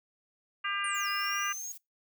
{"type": "harmonic tone", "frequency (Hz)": 400.1, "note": "G4", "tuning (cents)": 35, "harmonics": [3, 4, 5, 6, 7], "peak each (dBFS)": [-34, -36, -38, -41, -36], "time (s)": [0.64, 1.53], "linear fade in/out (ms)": 10}
{"type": "linear two-way sweep", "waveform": "sine", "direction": "down then up", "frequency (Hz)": [9410, 4978, 6640], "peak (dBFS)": -37, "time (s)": [0.84, 1.72], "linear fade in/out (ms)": 2, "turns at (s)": 1.08}
{"type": "noise", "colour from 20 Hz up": "violet", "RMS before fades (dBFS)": -47, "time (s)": [0.94, 1.78], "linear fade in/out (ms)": 10}
{"effects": ["noise-tail reverb RT60 0.2 s tail -24 dB re dry"]}